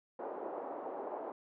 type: band-pass noise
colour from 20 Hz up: white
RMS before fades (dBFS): -42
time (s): 0.19-1.32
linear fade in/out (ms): 2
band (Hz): 330 to 810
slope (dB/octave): 24
effects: none